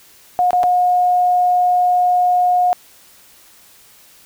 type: tone with dropouts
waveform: sine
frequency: 720 Hz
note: F#5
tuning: 47 cents flat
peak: -11 dBFS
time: 0.39-2.73 s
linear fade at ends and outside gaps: 0 ms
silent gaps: 0.507-0.531 / 0.632-0.638 s
effects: white hiss -47 dBFS RMS until 4.25 s